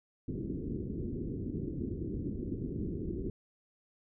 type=low-pass noise; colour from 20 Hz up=white; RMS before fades=-37 dBFS; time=0.28-3.3 s; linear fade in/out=2 ms; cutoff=380 Hz; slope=48 dB/octave; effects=none